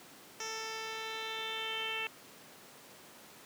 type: tone with low-pass filter sweep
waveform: 10% pulse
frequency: 443.7 Hz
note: A4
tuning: 14 cents sharp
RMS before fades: -39 dBFS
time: 0.4-2.07 s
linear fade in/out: 2 ms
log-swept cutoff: 5600 to 2800 Hz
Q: 6.5
effects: pink hiss -54 dBFS RMS until 3.45 s + high-pass 200 Hz 12 dB/octave